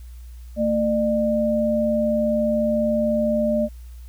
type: tone pair together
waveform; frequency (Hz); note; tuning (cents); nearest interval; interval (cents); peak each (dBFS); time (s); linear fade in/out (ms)
sine; 225.1 / 601; A3 / D5; +40 / +40; octave + perfect fourth; 1700; -21 / -20; 0.56-3.69; 50
effects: added 60 Hz sine -36 dBFS peak until 4.08 s + white hiss -57 dBFS RMS until 4.08 s